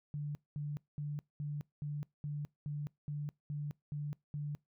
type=tone bursts; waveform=sine; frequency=146.83 Hz; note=D3; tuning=in tune; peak=-36 dBFS; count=11; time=0.14-4.55 s; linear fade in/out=0 ms; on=210 ms; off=210 ms; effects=noise-tail reverb RT60 0.2 s tail -25 dB re dry